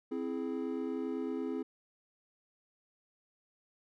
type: chord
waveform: triangle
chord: C augmented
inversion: none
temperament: equal with one note detuned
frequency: 261.6 / 329.6 / 419.2 Hz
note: C4 / E4 / G#4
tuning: 0 / 0 / +16 cents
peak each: -35 / -37 / -37 dBFS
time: 0.11-1.63 s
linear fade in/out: 10 ms
effects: none